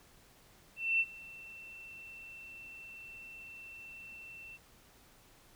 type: tone with ADSR envelope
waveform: sine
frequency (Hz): 2688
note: E7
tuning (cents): +33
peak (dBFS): -25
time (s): 0.76-4.58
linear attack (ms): 240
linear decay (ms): 48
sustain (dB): -22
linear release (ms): 31
effects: pink hiss -62 dBFS RMS until 5.55 s